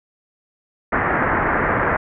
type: low-pass noise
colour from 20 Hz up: white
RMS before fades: -19 dBFS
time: 0.92-1.97 s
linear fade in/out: 10 ms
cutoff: 1900 Hz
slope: 48 dB/octave
effects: none